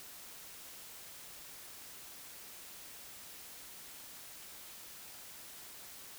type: silence
effects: white hiss -51 dBFS RMS until 6.18 s